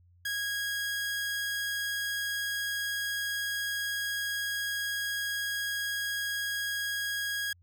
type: tone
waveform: sawtooth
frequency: 1646 Hz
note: G#6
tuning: 16 cents flat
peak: -27 dBFS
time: 0.25-7.53 s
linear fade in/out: 5 ms
effects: added 88 Hz sine -58 dBFS peak until 7.62 s